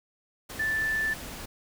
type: tone in noise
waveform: sine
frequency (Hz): 1760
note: A6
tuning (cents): 0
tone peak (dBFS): -25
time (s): 0.59-1.14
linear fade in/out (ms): 10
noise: pink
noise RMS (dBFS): -40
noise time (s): 0.49-1.46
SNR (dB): +12
effects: none